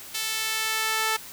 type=tone with high-pass filter sweep; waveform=sawtooth; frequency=440 Hz; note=A4; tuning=in tune; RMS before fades=-27 dBFS; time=0.14-1.17 s; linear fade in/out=10 ms; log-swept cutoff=3200 to 1100 Hz; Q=0.86; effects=white hiss -42 dBFS RMS until 1.32 s